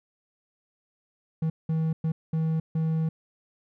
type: tone bursts at uneven times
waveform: triangle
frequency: 160.2 Hz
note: E3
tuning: 49 cents flat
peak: -21 dBFS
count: 5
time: 1.42-1.5 / 1.69-1.93 / 2.04-2.12 / 2.33-2.6 / 2.75-3.09 s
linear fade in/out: 5 ms
effects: none